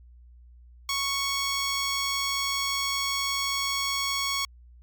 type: tone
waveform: 10% pulse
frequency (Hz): 1108.7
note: C#6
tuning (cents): 0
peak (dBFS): -17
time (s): 0.89-4.45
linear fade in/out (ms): 2
effects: added 60 Hz sine -48 dBFS peak until 4.82 s + MP3 96 kbps